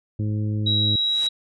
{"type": "harmonic tone", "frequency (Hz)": 106, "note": "G#2", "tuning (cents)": 36, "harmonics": [1, 2, 3, 4, 5], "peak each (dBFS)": [-22, -30, -33, -43, -45], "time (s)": [0.19, 0.96], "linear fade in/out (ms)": 5}
{"type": "tone", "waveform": "sine", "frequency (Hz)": 3863, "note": "B7", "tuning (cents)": -39, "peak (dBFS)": -19, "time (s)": [0.66, 1.29], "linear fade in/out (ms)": 10}
{"type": "noise with exponential growth", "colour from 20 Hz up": "white", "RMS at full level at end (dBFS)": -34, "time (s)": [0.82, 1.27], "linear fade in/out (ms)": 2, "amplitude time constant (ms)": 97}
{"effects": ["resampled to 24000 Hz"]}